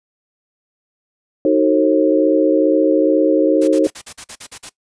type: chord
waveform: sine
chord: D# diminished seventh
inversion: none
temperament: just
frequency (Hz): 311.1 / 373.4 / 448 / 537.6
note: D#4 / F#4 / A4 / C5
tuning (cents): 0 / +16 / +31 / +47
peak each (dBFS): -14 / -18 / -17 / -15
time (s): 1.45-3.87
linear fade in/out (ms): 2
type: noise bursts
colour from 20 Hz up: white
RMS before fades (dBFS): -32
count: 10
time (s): 3.61-4.695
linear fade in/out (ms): 10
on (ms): 68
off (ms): 45
effects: noise-tail reverb RT60 0.1 s tail -20 dB re dry + resampled to 22050 Hz